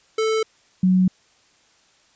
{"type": "tone pair in turn", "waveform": ["square", "sine"], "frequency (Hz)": [440, 185], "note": ["A4", "F#3"], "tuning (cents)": [0, 0], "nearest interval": "octave + minor third", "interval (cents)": 1500, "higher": "first", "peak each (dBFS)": [-19, -13], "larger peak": "second", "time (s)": [[0.18, 0.43], [0.83, 1.08]], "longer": "neither", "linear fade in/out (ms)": 5, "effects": ["white hiss -58 dBFS RMS until 2.15 s", "resampled to 16000 Hz"]}